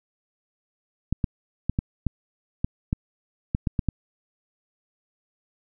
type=clicks; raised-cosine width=5 ms; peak=-10 dBFS; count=11; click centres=1.126 / 1.242 / 1.696 / 1.789 / 2.067 / 2.645 / 2.929 / 3.549 / 3.672 / 3.792 / 3.887 s; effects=none